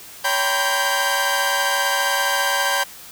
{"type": "tone cluster", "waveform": "sawtooth", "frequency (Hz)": [562, 781, 943, 1015, 1577], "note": ["C#5", "G5", "A#5", "B5", "G6"], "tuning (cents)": [24, -7, 20, 47, 10], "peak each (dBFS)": [-23, -22, -23, -21, -18], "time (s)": [0.24, 2.84], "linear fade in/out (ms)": 10, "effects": ["white hiss -40 dBFS RMS until 3.11 s"]}